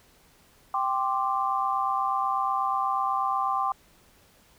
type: chord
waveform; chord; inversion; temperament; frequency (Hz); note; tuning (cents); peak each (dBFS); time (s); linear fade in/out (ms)
sine; G suspended fourth; none; equal; 784 / 1046.5 / 1174.7; G5 / C6 / D6; 0 / 0 / 0; -28; 0.74-3.72; 2
effects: pink hiss -59 dBFS RMS until 4.58 s